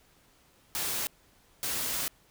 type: noise bursts at uneven times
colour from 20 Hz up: white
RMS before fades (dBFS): -32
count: 2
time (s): 0.75-1.07 / 1.63-2.08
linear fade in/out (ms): 0
effects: pink hiss -63 dBFS RMS until 2.3 s